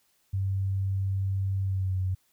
sine tone with pitch glide, 96.8 to 93.34 Hz, G2 to F#2, -21 to +16 cents, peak -25 dBFS, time 0.33-2.15 s, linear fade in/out 10 ms, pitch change -63 cents, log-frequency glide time 1.62-1.97 s, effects white hiss -69 dBFS RMS until 2.32 s

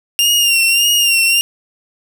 sawtooth tone with vibrato, 2790 Hz, F7, 2 cents flat, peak -7 dBFS, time 0.19-1.41 s, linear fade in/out 0 ms, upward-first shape sine, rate 1.7 Hz, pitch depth 51 cents each way, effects none

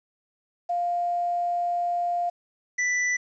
sine / square tone pair in turn, 700 / 1979.9 Hz, F5 / B6, +4 / +4 cents, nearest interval octave + tritone, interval 1800 cents, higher second, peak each -23 dBFS, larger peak neither, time 0.69-2.3 / 2.78-3.17 s, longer first, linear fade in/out 10 ms, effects resampled to 16000 Hz + 9-bit

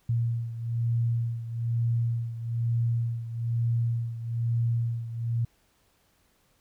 sine beating tone pair, 116.54 / 117.64 Hz, A#2 / A#2, 0 / +16 cents, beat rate 1.1 Hz, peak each -26 / -31 dBFS, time 0.09-5.45 s, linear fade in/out 5 ms, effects pink hiss -67 dBFS RMS until 6.6 s

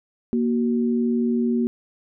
sine tone pair together, 236.2 / 374.4 Hz, A#3 / F#4, +23 / +20 cents, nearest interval minor sixth, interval 797 cents, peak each -19 / -26 dBFS, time 0.33-1.67 s, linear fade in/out 0 ms, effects none

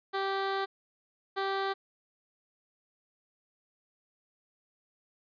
15% pulse tone pair in turn, 389.8 / 389.8 Hz, G4 / G4, -10 / -10 cents, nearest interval unison, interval 0 cents, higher neither, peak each -23 dBFS, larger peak neither, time 0.13-0.66 / 1.36-1.74 s, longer first, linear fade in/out 20 ms, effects resampled to 11025 Hz

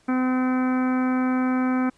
harmonic tone, 255.7 Hz, C4, 40 cents flat, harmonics 1 / 2 / 3 / 4 / 5 / 6 / 7 / 8 / 9, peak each -20 / -34 / -33 / -36 / -33 / -36 / -44 / -45 / -40 dBFS, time 0.08-1.9 s, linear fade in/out 10 ms, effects pink hiss -60 dBFS RMS until 1.97 s + resampled to 22050 Hz

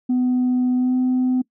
sine tone with pitch glide, 250.8 to 254.4 Hz, B3 to C4, +27 to -48 cents, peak -14 dBFS, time 0.09-1.42 s, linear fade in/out 10 ms, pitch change +25 cents, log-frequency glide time 0.75-0.95 s, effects noise-tail reverb RT60 0.1 s tail -23 dB re dry + tanh soft clip ceiling -14 dBFS

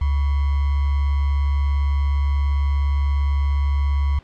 sine tone with sample-and-hold, 70.7 Hz, C#2, 35 cents sharp, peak -16 dBFS, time 0.01-4.19 s, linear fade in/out 5 ms, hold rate 1050 Hz, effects pink hiss -51 dBFS RMS until 4.23 s + low-pass 3000 Hz 12 dB/octave

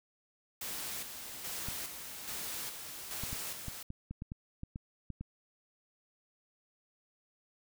white noise with tremolo, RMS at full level -40 dBFS, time 0.61-3.83 s, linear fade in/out 5 ms, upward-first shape square, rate 1.2 Hz, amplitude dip 45%
clicks, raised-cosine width 5 ms, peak -28 dBFS, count 12, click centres 1.686 / 3.236 / 3.33 / 3.683 / 3.904 / 4.11 / 4.221 / 4.319 / 4.634 / 4.759 / 5.103 / 5.21 s
effects none

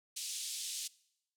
white band-pass noise, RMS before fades -41 dBFS, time 0.16-0.88 s, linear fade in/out 10 ms, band 3100 to 9400 Hz, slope 24 dB/octave, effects noise-tail reverb RT60 0.8 s tail -22 dB re dry

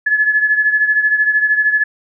sine beating tone pair, 1710 / 1723 Hz, A6 / A6, -50 / -37 cents, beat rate 13 Hz, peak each -12 / -18 dBFS, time 0.06-1.84 s, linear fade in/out 10 ms, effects none

